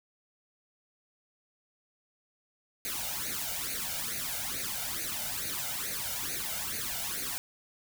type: noise with flanger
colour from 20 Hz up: white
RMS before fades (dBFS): -35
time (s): 2.85-7.38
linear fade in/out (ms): 0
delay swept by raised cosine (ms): 0.46 to 1.39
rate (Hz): 2.3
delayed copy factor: +0.8
effects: none